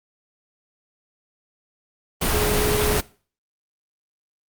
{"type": "tone in noise", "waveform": "sine", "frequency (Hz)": 420, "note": "G#4", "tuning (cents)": 19, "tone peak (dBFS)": -22, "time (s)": [2.33, 2.99], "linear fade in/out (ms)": 10, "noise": "pink", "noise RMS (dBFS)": -21, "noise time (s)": [2.21, 3.01], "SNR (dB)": -4, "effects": ["noise-tail reverb RT60 0.4 s tail -20 dB re dry", "Opus 32 kbps"]}